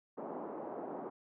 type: band-pass noise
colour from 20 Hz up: pink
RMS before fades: -43 dBFS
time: 0.17-1.1 s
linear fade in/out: 10 ms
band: 250 to 930 Hz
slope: 24 dB/octave
effects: none